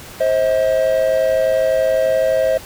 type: tone pair together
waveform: triangle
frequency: 528 / 639.8 Hz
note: C5 / D#5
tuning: +16 / +48 cents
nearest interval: minor third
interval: 332 cents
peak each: -14 dBFS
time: 0.2-2.58 s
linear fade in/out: 10 ms
effects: pink hiss -36 dBFS RMS until 2.65 s